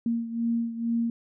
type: beating tone pair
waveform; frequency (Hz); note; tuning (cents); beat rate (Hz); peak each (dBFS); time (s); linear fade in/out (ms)
sine; 231.6 / 233.8; A#3 / A#3; -11 / +5; 2.2; -26 / -31; 0.06-1.1; 2
effects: none